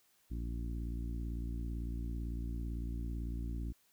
harmonic tone, 57.9 Hz, A#1, 11 cents flat, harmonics 1 / 2 / 3 / 4 / 5 / 6, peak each -37 / -46 / -49 / -49 / -49 / -56 dBFS, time 0.3-3.73 s, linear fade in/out 20 ms, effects white hiss -71 dBFS RMS until 3.92 s

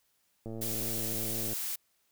click train, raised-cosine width 2 ms, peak -28 dBFS, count 121, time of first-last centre 0.46-1.531 s, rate 112 Hz
blue noise, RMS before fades -35 dBFS, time 0.61-1.76 s, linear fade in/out 10 ms
effects white hiss -73 dBFS RMS until 2.11 s

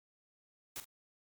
white noise with echo, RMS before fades -42 dBFS, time 0.76-0.8 s, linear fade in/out 0 ms, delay 44 ms, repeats 1, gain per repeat -11 dB, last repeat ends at 0.844 s, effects Opus 48 kbps

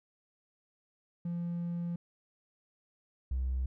triangle tone pair in turn, 172.2 / 64.35 Hz, F3 / C2, -24 / -28 cents, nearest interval octave + perfect fourth, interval 1704 cents, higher first, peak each -30 / -26 dBFS, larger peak second, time 1.25-1.96 / 3.31-3.66 s, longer first, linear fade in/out 5 ms, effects tanh soft clip ceiling -27 dBFS

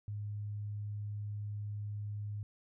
sine tone, 103.83 Hz, G#2, in tune, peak -37 dBFS, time 0.08-2.43 s, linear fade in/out 0 ms, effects none

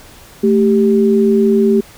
sine tone pair together, 220 / 392.3 Hz, A3 / G4, 0 / +1 cents, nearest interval minor seventh, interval 1001 cents, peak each -11 dBFS, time 0.43-1.81 s, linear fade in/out 10 ms, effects pink hiss -40 dBFS RMS until 1.97 s

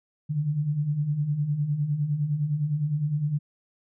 sine beating tone pair, 140.4 / 150.2 Hz, C#3 / D3, +22 / +39 cents, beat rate 9.8 Hz, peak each -31 / -24 dBFS, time 0.29-3.39 s, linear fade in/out 20 ms, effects none

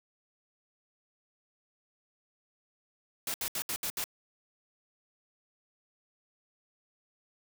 white noise bursts, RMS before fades -34 dBFS, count 6, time 3.27-4.041 s, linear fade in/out 2 ms, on 71 ms, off 69 ms, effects none

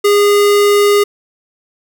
square tone, 409.2 Hz, G#4, 26 cents flat, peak -8 dBFS, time 0.04-1.04 s, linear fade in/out 10 ms, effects none

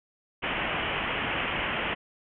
white low-pass noise, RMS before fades -30 dBFS, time 0.42-1.95 s, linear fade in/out 20 ms, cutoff 3100 Hz, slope 96 dB/octave, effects none

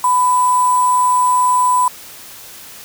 sine tone with sample-and-hold, 999 Hz, B5, 20 cents sharp, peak -10 dBFS, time 0.04-1.88 s, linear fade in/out 2 ms, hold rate 8820 Hz, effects white hiss -36 dBFS RMS until 2.84 s

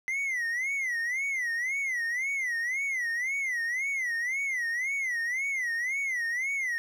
triangle tone with vibrato, 2024 Hz, B6, 42 cents sharp, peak -26 dBFS, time 0.08-6.78 s, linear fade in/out 0 ms, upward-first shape sine, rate 1.9 Hz, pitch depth 170 cents each way, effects none

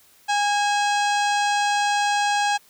harmonic tone with a mistuned harmonic, 820 Hz, G#5, 22 cents flat, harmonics 1 / 2 / 3 / 4 / 5 / 6 / 7 / 8 / 9 / 10, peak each -20 / -26 / -30 / -32 / -34 / -36 / -37 / -38 / -39 / -40 dBFS, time 0.28-2.58 s, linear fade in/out 20 ms, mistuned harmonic 3, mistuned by +70 cents, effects white hiss -55 dBFS RMS until 2.69 s

